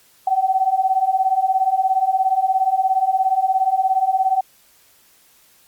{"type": "beating tone pair", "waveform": "sine", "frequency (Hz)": [750, 767], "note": ["F#5", "G5"], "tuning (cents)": [23, -38], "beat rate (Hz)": 17, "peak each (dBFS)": [-19, -17], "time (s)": [0.27, 4.41], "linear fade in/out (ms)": 5, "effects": ["white hiss -54 dBFS RMS until 5.67 s", "Opus 48 kbps"]}